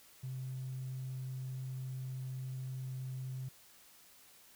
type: tone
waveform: triangle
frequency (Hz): 130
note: C3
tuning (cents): -11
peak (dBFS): -35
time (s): 0.23-3.49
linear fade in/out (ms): 10
effects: tanh soft clip ceiling -36 dBFS + white hiss -61 dBFS RMS until 4.55 s